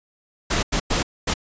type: noise bursts at uneven times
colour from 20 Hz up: pink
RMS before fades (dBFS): -21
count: 4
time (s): 0.5-0.63 / 0.72-0.8 / 0.9-1.03 / 1.27-1.34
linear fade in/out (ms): 10
effects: resampled to 16000 Hz